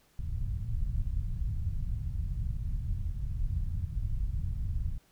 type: low-pass noise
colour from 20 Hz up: pink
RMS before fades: -32 dBFS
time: 0.19-4.98 s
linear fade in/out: 5 ms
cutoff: 120 Hz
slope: 24 dB/octave
effects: pink hiss -66 dBFS RMS until 5.11 s